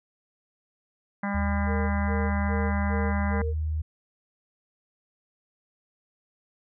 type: harmonic tone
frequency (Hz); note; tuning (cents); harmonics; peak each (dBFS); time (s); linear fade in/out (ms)
200.8; G3; +42; 1 / 3 / 4 / 5 / 6 / 7 / 8 / 9 / 10; -28 / -38 / -36 / -37 / -41 / -42 / -38 / -44 / -39; 1.23-3.42; 5
type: tone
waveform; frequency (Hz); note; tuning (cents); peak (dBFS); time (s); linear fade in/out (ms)
sine; 77.78; D#2; 0; -25; 1.34-3.82; 10
type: tone bursts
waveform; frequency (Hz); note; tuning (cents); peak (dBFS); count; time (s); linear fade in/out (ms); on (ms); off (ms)
sine; 461.2; A#4; -19; -32; 5; 1.66-3.54; 50; 240; 170
effects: none